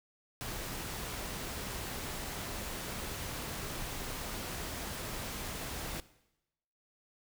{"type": "noise", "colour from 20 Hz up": "pink", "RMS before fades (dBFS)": -40, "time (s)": [0.41, 6], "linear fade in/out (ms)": 0, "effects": ["noise-tail reverb RT60 0.9 s tail -18 dB re dry"]}